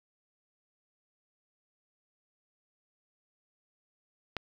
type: click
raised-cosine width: 0.3 ms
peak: -17 dBFS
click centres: 4.367 s
effects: 8-bit